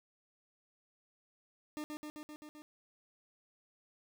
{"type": "tone with echo", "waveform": "40% pulse", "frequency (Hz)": 301.9, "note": "D4", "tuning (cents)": 48, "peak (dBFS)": -38, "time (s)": [1.77, 1.84], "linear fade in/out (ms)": 0, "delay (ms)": 130, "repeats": 6, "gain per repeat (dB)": -2, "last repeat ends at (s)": 2.62, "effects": []}